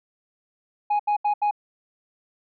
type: tone bursts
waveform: sine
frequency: 830.6 Hz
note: G#5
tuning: in tune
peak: -16 dBFS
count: 4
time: 0.9-1.511 s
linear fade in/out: 10 ms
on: 95 ms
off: 77 ms
effects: tanh soft clip ceiling -18 dBFS